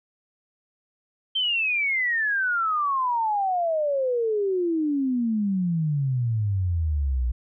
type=exponential sweep; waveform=sine; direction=down; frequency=3149 to 58.3 Hz; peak=-21 dBFS; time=1.35-7.32 s; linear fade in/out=10 ms; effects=none